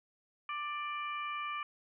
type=harmonic tone; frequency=590 Hz; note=D5; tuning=8 cents sharp; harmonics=2 / 3 / 4 / 5; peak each=-37 / -48 / -42 / -49 dBFS; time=0.49-1.63 s; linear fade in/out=2 ms; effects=none